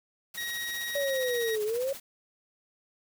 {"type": "noise with tremolo", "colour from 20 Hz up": "white", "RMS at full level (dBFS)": -41, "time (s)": [0.34, 2], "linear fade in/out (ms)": 5, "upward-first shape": "sine", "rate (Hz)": 15, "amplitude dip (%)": 60}
{"type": "tone", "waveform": "25% pulse", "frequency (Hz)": 1892, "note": "A#6", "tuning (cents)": 25, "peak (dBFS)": -29, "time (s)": [0.37, 1.56], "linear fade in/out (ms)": 10}
{"type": "linear two-way sweep", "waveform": "sine", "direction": "down then up", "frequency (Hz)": [576, 415.4, 558], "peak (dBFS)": -27, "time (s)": [0.95, 1.93], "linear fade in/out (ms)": 5, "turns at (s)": 1.64}
{"effects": []}